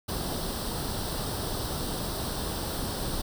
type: noise with comb filter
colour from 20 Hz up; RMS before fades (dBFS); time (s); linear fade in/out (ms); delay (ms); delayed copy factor
pink; -32; 0.08-3.22; 10; 0.22; +0.7
effects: none